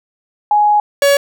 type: tone pair in turn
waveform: sine / 45% pulse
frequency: 835 / 563.4 Hz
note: G#5 / C#5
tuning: +9 / +28 cents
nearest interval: perfect fifth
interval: 681 cents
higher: first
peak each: -8 dBFS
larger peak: neither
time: 0.51-0.8 / 1.02-1.17 s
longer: first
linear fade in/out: 2 ms
effects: none